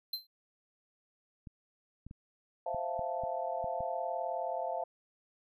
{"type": "tone with exponential decay", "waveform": "square", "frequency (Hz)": 4105, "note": "C8", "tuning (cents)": -34, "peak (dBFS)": -31, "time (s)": [0.13, 0.27], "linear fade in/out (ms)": 5, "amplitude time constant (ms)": 30}
{"type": "clicks", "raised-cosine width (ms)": 5, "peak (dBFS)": -34, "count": 8, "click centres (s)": [1.472, 2.066, 2.111, 2.746, 2.993, 3.237, 3.643, 3.806]}
{"type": "chord", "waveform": "sine", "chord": "F major seventh", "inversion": "second", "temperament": "equal", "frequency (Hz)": [523.3, 659.3, 698.5, 880], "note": ["C5", "E5", "F5", "A5"], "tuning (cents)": [0, 0, 0, 0], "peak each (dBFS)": [-40, -38, -37, -40], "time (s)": [2.66, 4.84], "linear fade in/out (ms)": 5}
{"effects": []}